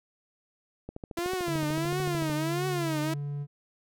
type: click train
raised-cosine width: 2 ms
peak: -25 dBFS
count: 20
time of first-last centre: 0.89-2.297 s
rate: 13.5 Hz
type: tone with vibrato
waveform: sawtooth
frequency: 335.6 Hz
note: E4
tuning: 31 cents sharp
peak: -25 dBFS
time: 1.17-3.14 s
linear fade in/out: 5 ms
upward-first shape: triangle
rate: 1.5 Hz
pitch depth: 200 cents each way
type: tone with pitch glide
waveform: triangle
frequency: 146.83 to 143.81 Hz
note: D3 to D3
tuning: 0 to -36 cents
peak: -29 dBFS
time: 1.46-3.47 s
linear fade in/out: 50 ms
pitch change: -36 cents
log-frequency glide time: 2.17-2.85 s
effects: none